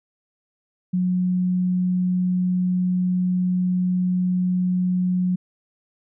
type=tone; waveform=sine; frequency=181.7 Hz; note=F#3; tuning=31 cents flat; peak=-18 dBFS; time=0.93-5.36 s; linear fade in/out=10 ms; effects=none